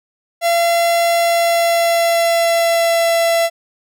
45% pulse tone with pitch glide, 681 to 671.2 Hz, F5 to E5, -44 to +31 cents, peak -12 dBFS, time 0.41-3.5 s, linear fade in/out 50 ms, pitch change -25 cents, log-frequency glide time 1.19-3.09 s, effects none

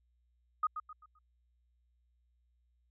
sine tone with echo, 1244.5 Hz, D#6, in tune, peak -27 dBFS, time 0.63-0.67 s, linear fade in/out 5 ms, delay 130 ms, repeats 4, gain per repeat -9 dB, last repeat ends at 1.19 s, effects added 60 Hz sine -70 dBFS peak until 2.9 s

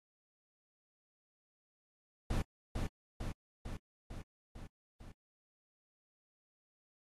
brown noise with echo, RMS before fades -33 dBFS, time 2.3-2.42 s, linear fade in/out 5 ms, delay 450 ms, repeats 6, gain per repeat -3 dB, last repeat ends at 5.12 s, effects AAC 32 kbps

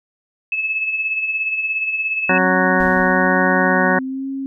sine tone with tremolo, 2600 Hz, E7, 24 cents flat, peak -16 dBFS, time 0.52-2.38 s, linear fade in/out 2 ms, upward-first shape sine, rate 17 Hz, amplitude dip 50%
harmonic tone, 185 Hz, F#3, in tune, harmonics 1 / 2 / 3 / 4 / 5 / 6 / 8 / 9 / 10, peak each -20 / -23 / -21 / -23 / -24 / -24 / -20 / -24 / -21 dBFS, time 2.29-3.99 s, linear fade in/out 5 ms
sine tone with vibrato, 264.8 Hz, C4, 21 cents sharp, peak -22 dBFS, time 2.3-4.46 s, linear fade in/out 0 ms, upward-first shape sine, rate 1.1 Hz, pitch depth 39 cents each way
brown noise with exponential decay, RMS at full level -29 dBFS, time 2.8-3.82 s, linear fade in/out 1 ms, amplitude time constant 220 ms
effects none

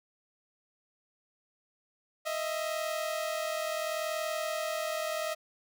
sawtooth tone pair together, 626.3 / 667 Hz, D#5 / E5, +11 / +20 cents, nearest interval minor second, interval 109 cents, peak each -29 / -33 dBFS, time 2.25-5.35 s, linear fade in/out 20 ms, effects none

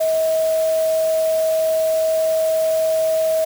sine tone in noise, 640 Hz, D#5, 49 cents sharp, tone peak -15 dBFS, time 0-3.45 s, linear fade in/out 10 ms, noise white, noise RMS -33 dBFS, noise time 0-3.45 s, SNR +15 dB, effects none

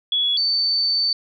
sine tone pair in turn, 3376 / 4542 Hz, G#7 / C#8, +28 / +41 cents, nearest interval perfect fourth, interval 513 cents, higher second, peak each -17 dBFS, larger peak neither, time 0.12-0.37 / 0.37-1.13 s, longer second, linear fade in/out 2 ms, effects none

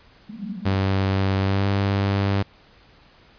white band-pass noise, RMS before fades -33 dBFS, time 0.29-0.76 s, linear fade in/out 10 ms, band 190 to 220 Hz, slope 96 dB/octave
sawtooth tone with pitch glide, 96.6 to 99.09 Hz, G2 to G2, -25 to +19 cents, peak -15 dBFS, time 0.65-2.43 s, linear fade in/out 10 ms, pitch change +44 cents, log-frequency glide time 1.43-1.67 s
effects pink hiss -53 dBFS RMS until 3.38 s + resampled to 11025 Hz

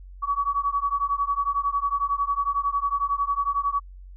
sine beating tone pair, 1128 / 1139 Hz, C#6 / C#6, +30 / +47 cents, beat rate 11 Hz, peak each -25 dBFS, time 0.22-3.8 s, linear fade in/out 20 ms, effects added 46 Hz sine -40 dBFS peak until 4.16 s

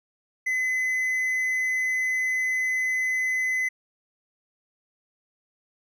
triangle tone, 2027 Hz, B6, 45 cents sharp, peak -21 dBFS, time 0.46-3.69 s, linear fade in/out 10 ms, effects none

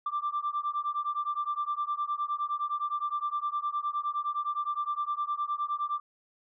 sine beating tone pair, 1174.7 / 1184.4 Hz, D6 / D6, 0 / +14 cents, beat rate 9.7 Hz, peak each -31 dBFS, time 0.06-6 s, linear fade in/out 5 ms, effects tanh soft clip ceiling -23 dBFS

